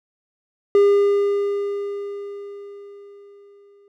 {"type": "tone with exponential decay", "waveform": "triangle", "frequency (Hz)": 403.8, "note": "G#4", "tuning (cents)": -49, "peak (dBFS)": -8, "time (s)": [0.75, 3.88], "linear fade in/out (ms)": 1, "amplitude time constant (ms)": 680, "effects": []}